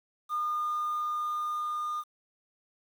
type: tone with level ramp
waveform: triangle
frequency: 1216 Hz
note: D#6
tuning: 40 cents flat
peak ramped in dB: -24 to -28 dBFS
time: 0.29-2.04 s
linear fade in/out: 50 ms
effects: tanh soft clip ceiling -25 dBFS + 9-bit